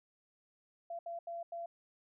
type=tone bursts at uneven times; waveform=sine; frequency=681 Hz; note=F5; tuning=44 cents flat; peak=-39 dBFS; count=4; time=0.9-0.99 / 1.06-1.19 / 1.27-1.43 / 1.52-1.66 s; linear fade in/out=5 ms; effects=none